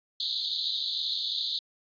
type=band-pass noise; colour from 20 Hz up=white; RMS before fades=-31 dBFS; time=0.2-1.59 s; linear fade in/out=2 ms; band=3500 to 4400 Hz; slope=96 dB/octave; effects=resampled to 11025 Hz